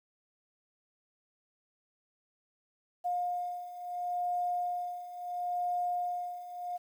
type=beating tone pair; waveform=sine; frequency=711 / 711.73 Hz; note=F5 / F5; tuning=+31 / +33 cents; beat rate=0.73 Hz; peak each=-37 / -33 dBFS; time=3.04-6.78 s; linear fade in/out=20 ms; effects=10-bit